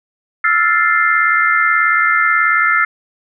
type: chord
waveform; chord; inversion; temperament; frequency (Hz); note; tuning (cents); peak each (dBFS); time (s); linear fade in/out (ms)
sine; F major seventh; third; equal; 1318.5 / 1396.9 / 1760 / 2093; E6 / F6 / A6 / C7; 0 / 0 / 0 / 0; -16; 0.44-2.85; 5
effects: none